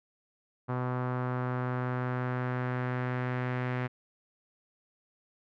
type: tone with low-pass filter sweep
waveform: sawtooth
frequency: 125.6 Hz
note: B2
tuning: 30 cents sharp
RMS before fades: -32 dBFS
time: 0.68-3.88 s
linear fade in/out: 20 ms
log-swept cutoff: 1200 to 2000 Hz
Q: 2.1
effects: none